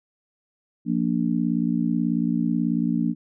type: chord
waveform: sine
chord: Bb major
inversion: second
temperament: just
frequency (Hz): 174.81 / 233.1 / 291.4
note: F3 / Bb3 / D4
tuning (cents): +2 / 0 / -13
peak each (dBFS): -25 / -23 / -26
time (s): 0.85-3.15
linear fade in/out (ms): 50
effects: none

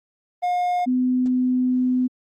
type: tone pair in turn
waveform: triangle / sine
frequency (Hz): 715 / 252.8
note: F5 / B3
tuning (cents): +41 / +41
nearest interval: octave + tritone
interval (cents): 1800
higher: first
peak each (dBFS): -17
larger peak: neither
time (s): 0.42-0.86 / 0.86-2.08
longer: second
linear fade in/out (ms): 20
effects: Opus 24 kbps

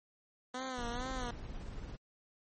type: tone with vibrato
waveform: 10% pulse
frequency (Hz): 248.8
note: B3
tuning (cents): +13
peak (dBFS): -30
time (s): 0.54-1.31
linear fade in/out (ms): 5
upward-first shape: sine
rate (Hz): 2.2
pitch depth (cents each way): 93
type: noise with tremolo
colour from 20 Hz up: brown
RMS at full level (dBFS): -42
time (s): 0.77-1.97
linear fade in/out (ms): 20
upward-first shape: sine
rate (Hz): 18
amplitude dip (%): 30
effects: MP3 32 kbps

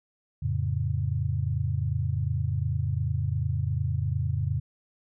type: chord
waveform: sine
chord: F augmented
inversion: none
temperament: equal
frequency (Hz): 87.31 / 110 / 138.59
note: F2 / A2 / C#3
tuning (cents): 0 / 0 / 0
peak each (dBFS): -29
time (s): 0.42-4.6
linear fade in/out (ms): 10
effects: none

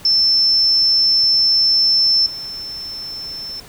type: tone with level steps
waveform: sine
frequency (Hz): 5320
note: E8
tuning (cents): +15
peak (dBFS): -11 / -26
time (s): 0.05-3.6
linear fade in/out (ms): 2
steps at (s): 2.26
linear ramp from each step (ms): 2
effects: pink hiss -41 dBFS RMS until 3.68 s

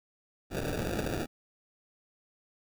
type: noise with sample-and-hold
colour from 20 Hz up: blue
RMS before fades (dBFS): -33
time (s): 0.5-1.27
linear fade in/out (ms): 50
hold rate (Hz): 1050
effects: none

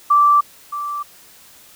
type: tone with echo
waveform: sine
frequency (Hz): 1168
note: D6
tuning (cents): -10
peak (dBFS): -9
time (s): 0.1-0.41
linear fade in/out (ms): 10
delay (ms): 620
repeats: 1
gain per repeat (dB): -13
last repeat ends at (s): 1.03
effects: white hiss -46 dBFS RMS until 1.75 s

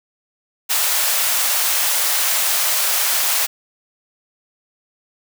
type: high-pass noise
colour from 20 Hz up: white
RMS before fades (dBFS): -18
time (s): 0.69-3.47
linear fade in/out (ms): 20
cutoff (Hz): 580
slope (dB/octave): 24
effects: none

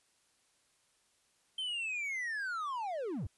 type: linear sweep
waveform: triangle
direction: down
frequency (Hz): 3136 to 63.6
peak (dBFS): -33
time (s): 1.58-3.27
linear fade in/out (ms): 5
effects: white hiss -72 dBFS RMS until 3.37 s + resampled to 24000 Hz

